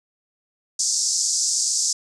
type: band-pass noise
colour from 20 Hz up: pink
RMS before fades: -22 dBFS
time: 0.79-1.93 s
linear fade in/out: 5 ms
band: 5100 to 8100 Hz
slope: 48 dB/octave
effects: none